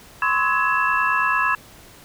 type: tone cluster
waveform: sine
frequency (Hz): 1023 / 1092 / 1293 / 1676 / 2675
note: C6 / C#6 / E6 / G#6 / E7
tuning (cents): -39 / -26 / -34 / +15 / +25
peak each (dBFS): -23 / -25 / -24 / -21 / -27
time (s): 0.22-1.55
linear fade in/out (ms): 2
effects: pink hiss -46 dBFS RMS until 2.04 s